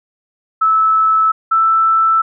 sine tone pair in turn, 1306 / 1324.2 Hz, E6 / E6, -17 / +7 cents, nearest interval unison, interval 24 cents, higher second, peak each -9 dBFS, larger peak neither, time 0.61-1.32 / 1.51-2.22 s, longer neither, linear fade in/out 10 ms, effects none

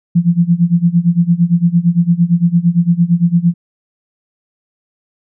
sine tone with tremolo, 171.9 Hz, F3, 27 cents flat, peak -5 dBFS, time 0.15-3.54 s, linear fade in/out 10 ms, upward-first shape sine, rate 8.8 Hz, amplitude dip 90%, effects none

